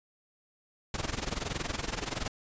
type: noise with amplitude modulation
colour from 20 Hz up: pink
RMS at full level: -31 dBFS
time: 0.94-2.28 s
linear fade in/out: 2 ms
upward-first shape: sine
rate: 21.3 Hz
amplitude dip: 85%
effects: resampled to 16000 Hz